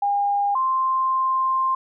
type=tone pair in turn; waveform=sine; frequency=809 / 1050.1 Hz; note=G#5 / C6; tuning=-46 / +6 cents; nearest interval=perfect fourth; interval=452 cents; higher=second; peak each=-18 dBFS; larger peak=neither; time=0.02-0.55 / 0.55-1.75 s; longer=second; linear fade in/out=5 ms; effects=none